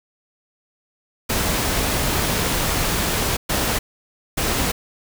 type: noise bursts at uneven times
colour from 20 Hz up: pink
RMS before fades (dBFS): -21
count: 3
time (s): 1.29-3.37 / 3.49-3.79 / 4.37-4.72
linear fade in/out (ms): 10
effects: none